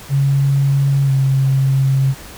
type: tone with pitch glide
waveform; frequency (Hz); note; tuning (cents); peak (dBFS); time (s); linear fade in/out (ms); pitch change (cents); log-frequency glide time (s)
sine; 138.59 to 134.72; C#3 to C#3; 0 to -49; -11; 0.09-2.15; 50; -49; 1.05-1.11
effects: pink hiss -36 dBFS RMS until 2.37 s